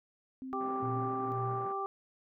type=tone with pitch glide; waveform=sine; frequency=261.6 to 264 Hz; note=C4 to C4; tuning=0 to +16 cents; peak=-39 dBFS; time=0.42-1.32 s; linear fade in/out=0 ms; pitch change=+16 cents; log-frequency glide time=0.71-1.17 s
type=harmonic tone; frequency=392 Hz; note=G4; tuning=in tune; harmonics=1 / 2 / 3; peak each=-38 / -38 / -36 dBFS; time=0.53-1.86 s; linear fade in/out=0 ms
type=band-pass noise; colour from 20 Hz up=pink; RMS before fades=-50 dBFS; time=0.6-1.73 s; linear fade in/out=10 ms; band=170 to 1500 Hz; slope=24 dB/octave
type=tone with tremolo; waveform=sine; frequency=120 Hz; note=B2; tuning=49 cents flat; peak=-34 dBFS; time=0.82-1.66 s; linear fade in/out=10 ms; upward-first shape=sine; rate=2 Hz; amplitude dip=80%
effects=none